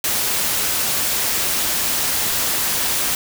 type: noise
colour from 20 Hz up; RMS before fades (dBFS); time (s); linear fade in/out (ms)
white; -20; 0.04-3.15; 2
effects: none